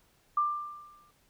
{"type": "tone with exponential decay", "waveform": "sine", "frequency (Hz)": 1187, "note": "D6", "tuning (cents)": 18, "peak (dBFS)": -22, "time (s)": [0.37, 1.11], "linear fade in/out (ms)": 5, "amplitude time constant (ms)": 160, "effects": ["pink hiss -67 dBFS RMS until 1.29 s"]}